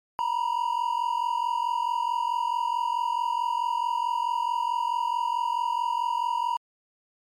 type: tone pair together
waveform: triangle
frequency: 932.3 / 976.9 Hz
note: A#5 / B5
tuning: 0 / -19 cents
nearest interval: minor second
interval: 81 cents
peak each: -25 dBFS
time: 0.19-6.57 s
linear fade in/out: 0 ms
effects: MP3 64 kbps